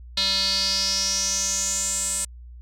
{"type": "tone with band-pass filter sweep", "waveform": "square", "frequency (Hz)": 194.3, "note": "G3", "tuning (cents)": -15, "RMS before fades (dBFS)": -24, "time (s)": [0.17, 2.25], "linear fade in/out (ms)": 5, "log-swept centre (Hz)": [4000, 8400], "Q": 6.4, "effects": ["added 60 Hz sine -39 dBFS peak until 2.61 s"]}